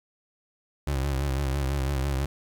30% pulse tone with vibrato, 68.4 Hz, C#2, 23 cents flat, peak -22 dBFS, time 0.87-2.26 s, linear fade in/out 5 ms, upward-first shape sine, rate 6 Hz, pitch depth 79 cents each way, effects 10-bit

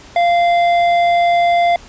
sine tone with hard clipping, 693 Hz, F5, 14 cents flat, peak -12 dBFS, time 0.16-1.76 s, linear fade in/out 2 ms, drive 9 dB, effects pink hiss -40 dBFS RMS until 1.88 s + resampled to 16000 Hz

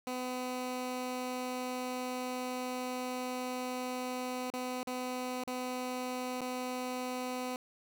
15% pulse tone with dropouts, 252.4 Hz, B3, 38 cents sharp, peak -29 dBFS, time 0.07-7.56 s, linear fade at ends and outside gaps 1 ms, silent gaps 4.502-4.537 / 4.831-4.872 / 5.437-5.475 / 6.409-6.415 s, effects none

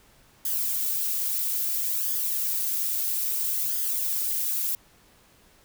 violet noise with flanger, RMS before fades -27 dBFS, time 0.45-4.75 s, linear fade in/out 2 ms, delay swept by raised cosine 0.6 to 3.7 ms, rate 0.6 Hz, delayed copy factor +0.6, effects pink hiss -58 dBFS RMS until 5.64 s

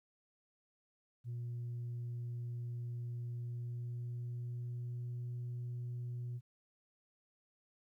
sine tone with pitch glide, 120 to 121.68 Hz, B2 to B2, -49 to -25 cents, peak -37 dBFS, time 1.24-6.41 s, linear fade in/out 50 ms, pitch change +24 cents, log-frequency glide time 3.36-5.24 s, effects tanh soft clip ceiling -37 dBFS + 13-bit

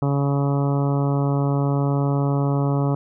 harmonic tone, 140.6 Hz, C#3, 25 cents sharp, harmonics 1 / 2 / 3 / 4 / 5 / 6 / 7 / 8 / 9, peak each -19 / -25 / -29 / -31 / -33 / -35 / -36 / -37 / -38 dBFS, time 0.02-2.95 s, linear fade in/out 2 ms, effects none

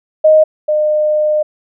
sine tone pair in turn, 622.3 / 607.7 Hz, D#5 / D#5, 0 / -41 cents, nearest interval unison, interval 41 cents, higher first, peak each -4 / -10 dBFS, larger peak first, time 0.24-0.44 / 0.68-1.43 s, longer second, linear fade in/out 10 ms, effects none

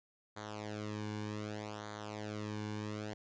sawtooth tone with flanger, 105.9 Hz, G#2, 34 cents sharp, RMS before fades -42 dBFS, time 0.36-3.14 s, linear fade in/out 10 ms, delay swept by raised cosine 0.37 to 1.57 ms, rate 0.65 Hz, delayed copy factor -0.8, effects resampled to 16000 Hz

